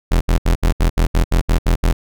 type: tone bursts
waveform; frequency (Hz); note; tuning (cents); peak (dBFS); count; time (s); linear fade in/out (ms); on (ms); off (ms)
40% pulse; 42.33; E1; +47; -10; 11; 0.11-1.93; 10; 100; 72
effects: none